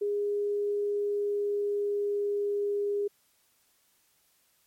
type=tone with pitch glide; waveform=sine; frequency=410 to 407.6 Hz; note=G#4 to G#4; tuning=-22 to -32 cents; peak=-26 dBFS; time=0.01-3.08 s; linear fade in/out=10 ms; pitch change=-10 cents; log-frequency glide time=0.8-2.77 s; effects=white hiss -68 dBFS RMS until 4.66 s + MP3 64 kbps